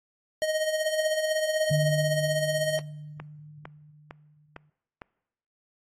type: tone with tremolo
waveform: square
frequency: 624 Hz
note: D#5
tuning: 5 cents sharp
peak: -23 dBFS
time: 0.42-2.79 s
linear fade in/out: 0 ms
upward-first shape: sine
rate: 16 Hz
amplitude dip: 55%
type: tone with exponential decay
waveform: sine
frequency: 150 Hz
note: D3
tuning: 37 cents sharp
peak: -21 dBFS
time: 1.71-4.7 s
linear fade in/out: 5 ms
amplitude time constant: 650 ms
type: click train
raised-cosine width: 0.5 ms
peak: -24 dBFS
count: 5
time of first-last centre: 3.2-5.018 s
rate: 2.2 Hz
effects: noise-tail reverb RT60 0.9 s tail -24 dB re dry + AAC 32 kbps